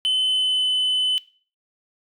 sine tone with pitch glide, 3041 to 3020 Hz, F#7 to F#7, +47 to +35 cents, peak -15 dBFS, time 0.05-1.18 s, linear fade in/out 0 ms, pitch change -12 cents, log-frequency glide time 0.21-0.67 s, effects noise-tail reverb RT60 0.4 s tail -21 dB re dry + tanh soft clip ceiling -17 dBFS

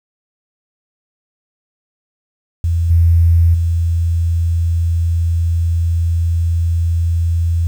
sine tone with level steps, 84.1 Hz, E2, 35 cents sharp, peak -12 / -7 / -12 dBFS, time 2.64-7.67 s, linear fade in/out 0 ms, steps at 2.9 / 3.54 s, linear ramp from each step 5 ms, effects 7-bit

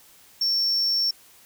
triangle tone, 5450 Hz, F8, 43 cents flat, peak -19 dBFS, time 0.41-1.11 s, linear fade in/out 5 ms, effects white hiss -53 dBFS RMS until 1.45 s

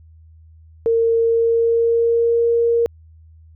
sine tone with pitch glide, 458.3 to 467.1 Hz, A#4 to A#4, -29 to +3 cents, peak -13 dBFS, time 0.86-2.86 s, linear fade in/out 0 ms, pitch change +32 cents, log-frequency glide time 1.16-2.44 s, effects added 80 Hz sine -43 dBFS peak until 3.55 s

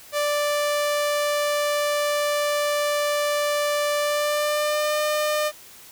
sawtooth tone with pitch glide, 587.3 to 603.8 Hz, D5 to D5, 0 to +48 cents, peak -17 dBFS, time 0.12-5.52 s, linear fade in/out 50 ms, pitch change +48 cents, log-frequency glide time 3.99-5.01 s, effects white hiss -46 dBFS RMS until 5.91 s

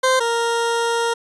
20% pulse tone pair in turn, 519 / 465.7 Hz, C5 / A#4, -14 / -2 cents, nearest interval major second, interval 188 cents, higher first, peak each -9 / -13 dBFS, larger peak first, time 0.03-0.2 / 0.2-1.14 s, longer second, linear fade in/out 10 ms, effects resampled to 24000 Hz

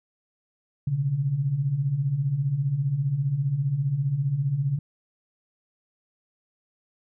sine beating tone pair, 126.9 / 141.9 Hz, B2 / C#3, +47 / +41 cents, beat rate 15 Hz, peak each -29 / -23 dBFS, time 0.87-4.79 s, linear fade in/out 5 ms, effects none

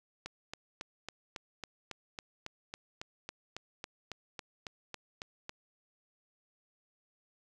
click train, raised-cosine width 0.2 ms, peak -23 dBFS, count 20, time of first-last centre 0.26-5.494 s, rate 3.63 Hz, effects none

